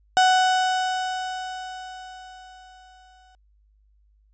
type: tone with exponential decay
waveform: 35% pulse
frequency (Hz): 744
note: F#5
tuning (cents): +9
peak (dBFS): -12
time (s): 0.17-3.35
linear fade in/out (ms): 0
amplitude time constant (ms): 690
effects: added 51 Hz sine -57 dBFS peak until 4.33 s + resampled to 16000 Hz